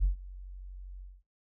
sine tone with ADSR envelope, 46.25 Hz, F#1, in tune, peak -19 dBFS, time 0-1.23 s, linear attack 36 ms, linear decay 120 ms, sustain -22 dB, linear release 220 ms, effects noise-tail reverb RT60 0.2 s tail -26 dB re dry + tanh soft clip ceiling -19 dBFS

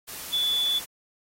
sine tone in noise, 3456 Hz, A7, 32 cents flat, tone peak -22 dBFS, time 0.32-0.8 s, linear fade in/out 20 ms, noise white, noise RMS -38 dBFS, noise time 0.07-0.86 s, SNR +13 dB, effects AAC 48 kbps

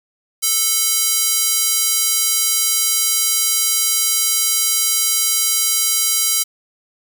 square tone with high-pass filter, 440 Hz, A4, in tune, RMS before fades -17 dBFS, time 0.42-6.44 s, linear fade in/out 20 ms, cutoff 6400 Hz, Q 0.76, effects none

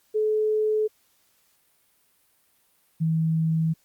sine tone pair in turn, 430 / 161.07 Hz, A4 / E3, -40 / -40 cents, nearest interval octave + perfect fourth, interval 1700 cents, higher first, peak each -20 dBFS, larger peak neither, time 0.14-0.88 / 3-3.74 s, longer neither, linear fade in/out 20 ms, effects white hiss -65 dBFS RMS until 3.84 s + Opus 48 kbps

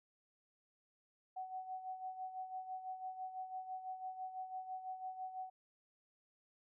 sine tone with tremolo, 749 Hz, F#5, 21 cents sharp, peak -40 dBFS, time 1.36-5.5 s, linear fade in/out 10 ms, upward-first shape sine, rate 6 Hz, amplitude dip 65%, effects none

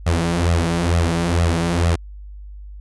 sawtooth tone with flanger, 84.8 Hz, E2, 50 cents sharp, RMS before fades -18 dBFS, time 0.06-1.96 s, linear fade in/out 10 ms, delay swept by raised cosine 1.5 to 6.8 ms, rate 2.2 Hz, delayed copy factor +0.75, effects added 50 Hz sine -33 dBFS peak until 2.8 s + resampled to 24000 Hz

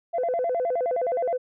sine tone with vibrato, 586 Hz, D5, 4 cents flat, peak -21 dBFS, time 0.13-1.38 s, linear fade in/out 20 ms, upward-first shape square, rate 9.6 Hz, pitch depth 260 cents each way, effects tanh soft clip ceiling -19 dBFS

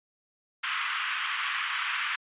pink band-pass noise, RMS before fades -31 dBFS, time 0.63-2.16 s, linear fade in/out 10 ms, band 1100 to 3300 Hz, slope 48 dB/octave, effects resampled to 8000 Hz

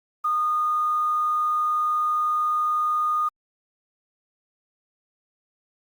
sine tone with quantisation, 1227 Hz, D#6, 25 cents flat, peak -20 dBFS, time 0.24-3.29 s, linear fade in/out 10 ms, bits 8, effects Opus 48 kbps

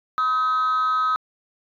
sine tone with frequency modulation, 1271 Hz, D#6, 36 cents sharp, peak -16 dBFS, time 0.18-1.16 s, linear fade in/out 0 ms, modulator 264 Hz, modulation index 0.34, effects tanh soft clip ceiling -17 dBFS

